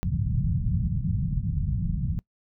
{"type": "low-pass noise", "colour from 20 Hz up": "white", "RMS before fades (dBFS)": -26, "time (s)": [0.03, 2.19], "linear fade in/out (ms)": 0, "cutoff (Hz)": 180, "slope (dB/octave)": 48, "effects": ["noise-tail reverb RT60 0.1 s tail -23 dB re dry"]}